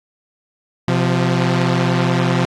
sawtooth tone pair together, 128.41 / 174.61 Hz, C3 / F3, -32 / 0 cents, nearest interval perfect fourth, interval 532 cents, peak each -13 dBFS, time 0.88-2.45 s, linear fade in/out 0 ms, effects low-pass 5000 Hz 12 dB/octave + AAC 48 kbps

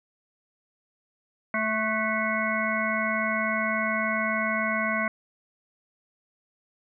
harmonic tone with a mistuned harmonic, 219.1 Hz, A3, 7 cents flat, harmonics 1 / 3 / 5 / 7 / 9 / 10, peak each -31 / -31 / -31 / -31 / -31 / -31 dBFS, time 1.54-5.08 s, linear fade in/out 2 ms, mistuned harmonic 7, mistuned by -41 cents, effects none

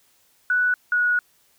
sine tone pair in turn, 1480 / 1458.8 Hz, F#6 / F#6, 0 / -25 cents, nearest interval unison, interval 25 cents, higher first, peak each -17 dBFS, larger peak neither, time 0.5-0.74 / 0.92-1.19 s, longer second, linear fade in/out 2 ms, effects white hiss -61 dBFS RMS until 1.58 s

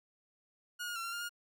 sawtooth tone with pitch steps, 1440 / 1429 / 1357 / 1374 / 1406 / 1425 Hz, F#6 / F6 / E6 / F6 / F6 / F6, -47 / +39 / +50 / -29 / +11 / +34 cents, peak -34 dBFS, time 0.79-1.294 s, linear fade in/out 20 ms, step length 84 ms, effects none

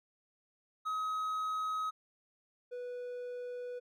triangle tone pair in turn, 1270 / 491.9 Hz, D#6 / B4, +35 / -7 cents, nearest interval octave + major third, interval 1642 cents, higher first, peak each -31 / -37 dBFS, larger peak first, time 0.85-1.91 / 2.71-3.8 s, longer second, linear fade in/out 20 ms, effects none

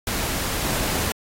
pink noise, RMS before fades -25 dBFS, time 0.07-1.12 s, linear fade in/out 2 ms, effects AAC 48 kbps

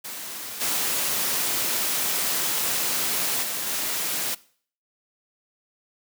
white noise with level steps, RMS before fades -35 / -25 / -29 / -27 dBFS, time 0.04-4.35 s, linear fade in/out 10 ms, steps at 0.6 / 3.42 / 3.66 s, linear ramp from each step 20 ms, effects noise-tail reverb RT60 0.5 s tail -20 dB re dry + high-pass 150 Hz 12 dB/octave

